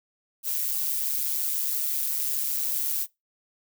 violet noise with amplitude modulation, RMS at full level -25 dBFS, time 0.43-3.07 s, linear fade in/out 50 ms, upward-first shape sine, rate 142 Hz, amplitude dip 55%, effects noise-tail reverb RT60 0.2 s tail -22 dB re dry

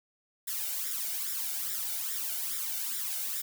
blue noise with flanger, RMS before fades -34 dBFS, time 0.47-3.42 s, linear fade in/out 10 ms, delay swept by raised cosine 0.55 to 1.39 ms, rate 2.4 Hz, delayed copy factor +0.7, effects none

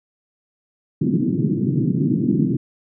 pink band-pass noise, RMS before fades -19 dBFS, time 1.01-2.57 s, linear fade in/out 10 ms, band 130 to 340 Hz, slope 48 dB/octave, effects none

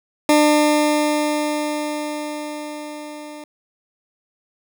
20% pulse tone with level ramp, 300 Hz, D4, 37 cents sharp, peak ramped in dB -6 to -29 dBFS, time 0.29-3.44 s, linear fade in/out 2 ms, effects none

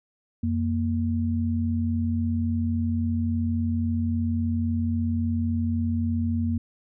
sine tone pair together, 89.46 / 233.1 Hz, F2 / A#3, +42 / 0 cents, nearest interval octave + perfect fourth, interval 1658 cents, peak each -25 dBFS, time 0.43-6.58 s, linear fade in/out 5 ms, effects none

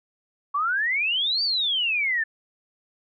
sine exponential two-way sweep, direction up then down, 1108.7 to 4699 to 1742 Hz, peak -21 dBFS, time 0.54-2.24 s, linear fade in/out 10 ms, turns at 1.43 s, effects none

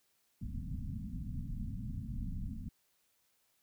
pink low-pass noise, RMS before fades -40 dBFS, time 0.41-2.69 s, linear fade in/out 5 ms, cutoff 260 Hz, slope 96 dB/octave, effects white hiss -75 dBFS RMS until 3.62 s

